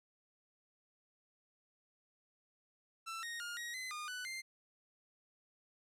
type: tone with pitch steps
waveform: sawtooth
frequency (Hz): 1335 / 1865 / 1418 / 1893 / 2038 / 1218 / 1491 / 2094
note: E6 / A#6 / F6 / A#6 / C7 / D#6 / F#6 / C7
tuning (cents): +22 / 0 / +26 / +26 / -46 / -37 / +13 / +1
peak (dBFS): -38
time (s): 3.06-4.42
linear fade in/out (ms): 20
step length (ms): 170
effects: low-pass 11000 Hz 12 dB/octave